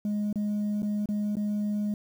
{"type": "tone with dropouts", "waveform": "sine", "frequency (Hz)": 208, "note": "G#3", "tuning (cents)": 3, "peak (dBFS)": -23, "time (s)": [0.05, 1.94], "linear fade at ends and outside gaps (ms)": 2, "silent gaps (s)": [[0.328, 0.357], [0.821, 0.829], [1.058, 1.088], [1.355, 1.368]], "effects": ["tanh soft clip ceiling -25 dBFS", "9-bit"]}